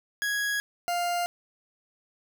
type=tone pair in turn; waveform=40% pulse; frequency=1661.2 / 700.2 Hz; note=G#6 / F5; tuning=0 / +4 cents; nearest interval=octave + minor third; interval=1496 cents; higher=first; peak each=-25 dBFS; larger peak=neither; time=0.22-0.6 / 0.88-1.26 s; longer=neither; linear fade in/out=0 ms; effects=none